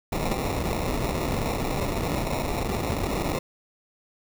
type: noise with sample-and-hold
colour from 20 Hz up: pink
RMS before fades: -27 dBFS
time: 0.12-3.39 s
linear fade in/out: 5 ms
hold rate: 1575 Hz
effects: none